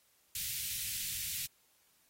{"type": "band-stop noise", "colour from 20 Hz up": "white", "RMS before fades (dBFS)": -38, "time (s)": [0.35, 1.46], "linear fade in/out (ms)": 2, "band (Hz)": [150, 2200], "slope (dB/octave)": 24, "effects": ["white hiss -70 dBFS RMS until 2.09 s", "AAC 48 kbps"]}